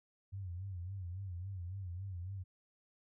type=tone with vibrato; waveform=sine; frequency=92.5 Hz; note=F#2; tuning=in tune; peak=-40 dBFS; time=0.32-2.44 s; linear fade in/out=20 ms; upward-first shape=sine; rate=3.6 Hz; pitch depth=120 cents each way; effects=none